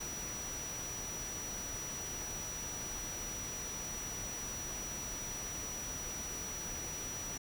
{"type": "tone in noise", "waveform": "sine", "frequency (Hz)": 5850, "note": "F#8", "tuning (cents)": -21, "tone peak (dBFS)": -41, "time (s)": [0, 7.38], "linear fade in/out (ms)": 10, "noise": "pink", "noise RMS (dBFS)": -45, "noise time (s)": [0, 7.38], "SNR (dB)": 1, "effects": []}